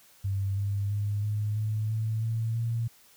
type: tone with pitch steps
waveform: sine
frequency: 98 / 100.35 / 102.75 / 105.22 / 107.74 / 110.32 / 112.96 / 115.67 Hz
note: G2 / G2 / G#2 / G#2 / A2 / A2 / A2 / A#2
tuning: 0 / +41 / -18 / +23 / -36 / +5 / +46 / -13 cents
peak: -26 dBFS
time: 0.24-2.88 s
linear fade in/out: 10 ms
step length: 330 ms
effects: white hiss -58 dBFS RMS until 3.16 s